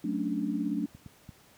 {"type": "chord", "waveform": "sine", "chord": "D major seventh", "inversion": "first", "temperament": "equal with one note detuned", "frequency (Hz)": [185, 220, 276.2, 293.7], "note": ["F#3", "A3", "C#4", "D4"], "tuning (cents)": [0, 0, -6, 0], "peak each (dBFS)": [-35, -33, -35, -32], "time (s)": [0.04, 0.86], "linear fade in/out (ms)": 5}
{"type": "clicks", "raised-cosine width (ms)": 5, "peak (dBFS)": [-33, -30, -29], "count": 3, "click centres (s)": [0.949, 1.062, 1.291]}
{"effects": ["pink hiss -59 dBFS RMS until 1.57 s", "high-pass 80 Hz 12 dB/octave"]}